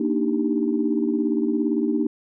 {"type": "chord", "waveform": "sine", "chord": "Eb major seventh", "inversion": "second", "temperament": "equal", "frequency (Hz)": [233.1, 293.7, 311.1, 392], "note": ["Bb3", "D4", "Eb4", "G4"], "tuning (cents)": [0, 0, 0, 0], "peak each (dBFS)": [-24, -24, -24, -27], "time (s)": [0, 2.07], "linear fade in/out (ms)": 5, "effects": ["tanh soft clip ceiling -9 dBFS"]}